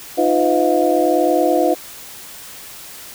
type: tone cluster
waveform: sine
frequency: 309.8 / 350.8 / 507 / 644 / 713 Hz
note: D#4 / F4 / B4 / E5 / F5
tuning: -7 / +8 / +45 / -41 / +36 cents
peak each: -19 dBFS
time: 0.17-1.75 s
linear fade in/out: 20 ms
effects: white hiss -36 dBFS RMS until 3.14 s